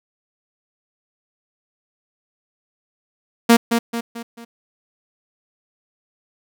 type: tone with echo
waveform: sawtooth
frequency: 233.1 Hz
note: A#3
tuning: in tune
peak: -4 dBFS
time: 3.49-3.57 s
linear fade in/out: 10 ms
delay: 220 ms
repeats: 4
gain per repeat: -7 dB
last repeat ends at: 4.45 s
effects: none